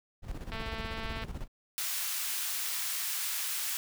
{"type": "noise with tremolo", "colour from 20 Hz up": "brown", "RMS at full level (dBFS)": -37, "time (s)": [0.22, 1.48], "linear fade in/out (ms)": 50, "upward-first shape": "square", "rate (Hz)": 16, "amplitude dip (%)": 60}
{"type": "click train", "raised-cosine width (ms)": 0.3, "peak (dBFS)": -24, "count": 161, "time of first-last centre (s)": [0.52, 1.237], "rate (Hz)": 223}
{"type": "high-pass noise", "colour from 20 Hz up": "white", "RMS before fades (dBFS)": -34, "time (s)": [1.78, 3.77], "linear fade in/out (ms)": 0, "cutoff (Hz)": 1300, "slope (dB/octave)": 12}
{"effects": []}